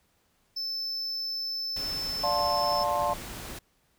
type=tone; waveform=triangle; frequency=5274 Hz; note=E8; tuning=in tune; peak=-29 dBFS; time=0.56-2.84 s; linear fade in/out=10 ms
type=noise; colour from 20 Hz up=pink; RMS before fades=-40 dBFS; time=1.76-3.59 s; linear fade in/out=5 ms
type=chord; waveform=sine; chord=D minor seventh; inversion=none; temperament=just; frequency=587.3 / 704.8 / 881 / 1057.2 Hz; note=D5 / F5 / A5 / C6; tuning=0 / +16 / +2 / +18 cents; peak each=-30 dBFS; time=2.23-3.14 s; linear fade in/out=10 ms
effects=pink hiss -69 dBFS RMS until 3.98 s